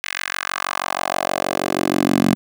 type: tone with high-pass filter sweep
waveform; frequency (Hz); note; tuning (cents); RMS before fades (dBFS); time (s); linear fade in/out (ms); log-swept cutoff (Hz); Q
10% pulse; 46.32; F#1; +3; -21; 0.04-2.35; 0; 2100 to 210; 2.1
effects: none